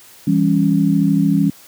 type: chord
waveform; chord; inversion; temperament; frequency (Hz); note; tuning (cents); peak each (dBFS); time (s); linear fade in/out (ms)
sine; C# diminished; first; just; 166.31 / 199.57 / 277.2; E3 / G3 / C#4; +16 / +31 / 0; -16; 0.27-1.5; 5
effects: white hiss -44 dBFS RMS until 1.67 s + high-pass 80 Hz 12 dB/octave